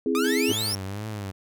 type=chord; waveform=sine; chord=C augmented; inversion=none; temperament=equal; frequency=261.6 / 329.6 / 415.3 Hz; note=C4 / E4 / G#4; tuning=0 / 0 / 0 cents; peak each=-25 / -27 / -25 dBFS; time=0.06-0.52 s; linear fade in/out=2 ms
type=exponential sweep; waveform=sawtooth; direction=up; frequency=1174.7 to 5588 Hz; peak=-23 dBFS; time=0.15-0.75 s; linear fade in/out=0 ms
type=tone; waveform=5% pulse; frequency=442.3 Hz; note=A4; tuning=9 cents sharp; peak=-26 dBFS; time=0.24-0.73 s; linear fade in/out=5 ms
type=tone with vibrato; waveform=sawtooth; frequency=102 Hz; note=G#2; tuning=31 cents flat; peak=-27 dBFS; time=0.48-1.32 s; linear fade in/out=20 ms; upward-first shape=triangle; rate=2.1 Hz; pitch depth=140 cents each way
effects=none